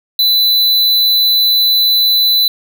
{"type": "tone", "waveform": "square", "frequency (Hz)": 3997, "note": "B7", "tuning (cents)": 20, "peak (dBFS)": -9, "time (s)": [0.19, 2.48], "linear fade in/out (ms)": 2, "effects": []}